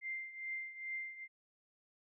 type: tone with tremolo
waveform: sine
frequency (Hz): 2093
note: C7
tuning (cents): 0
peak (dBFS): -37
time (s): 0.01-1.28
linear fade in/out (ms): 50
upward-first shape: triangle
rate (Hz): 2.4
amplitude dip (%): 80
effects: none